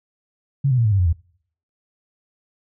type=tone with pitch steps; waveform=sine; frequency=138.59 / 127.09 / 116.54 / 106.87 / 98 / 89.86 / 82.41 Hz; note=C#3 / C3 / A#2 / A2 / G2 / F2 / E2; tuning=0 / -50 / 0 / -50 / 0 / +50 / 0 cents; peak=-14 dBFS; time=0.64-1.13 s; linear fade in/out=10 ms; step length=70 ms; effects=noise-tail reverb RT60 0.6 s tail -25 dB re dry